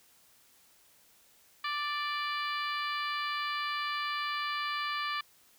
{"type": "harmonic tone with a mistuned harmonic", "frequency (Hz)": 587.3, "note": "D5", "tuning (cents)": 0, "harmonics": [2, 3, 4, 5, 6, 7, 8], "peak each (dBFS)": [-34, -38, -40, -42, -44, -45, -46], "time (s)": [1.64, 5.21], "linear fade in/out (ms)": 5, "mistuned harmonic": 6, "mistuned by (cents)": -16, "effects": ["white hiss -63 dBFS RMS until 5.58 s"]}